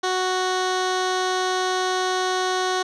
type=tone with low-pass filter; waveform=15% pulse; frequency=370 Hz; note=F#4; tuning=in tune; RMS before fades=-23 dBFS; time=0.03-2.83 s; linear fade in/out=10 ms; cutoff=5500 Hz; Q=1.6; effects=none